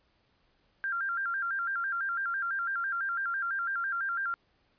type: tone with vibrato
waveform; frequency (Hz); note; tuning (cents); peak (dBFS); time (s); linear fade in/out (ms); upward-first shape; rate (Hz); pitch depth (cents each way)
sine; 1481; F#6; +1; -29; 0.84-4.34; 0; square; 6; 120
effects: pink hiss -70 dBFS RMS until 4.78 s + resampled to 11025 Hz